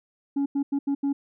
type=tone bursts at uneven times; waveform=sine; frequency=280 Hz; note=C#4; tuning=18 cents sharp; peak=-19 dBFS; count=5; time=0.36-0.46 / 0.55-0.63 / 0.72-0.79 / 0.87-0.95 / 1.03-1.13 s; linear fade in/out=10 ms; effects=tanh soft clip ceiling -21 dBFS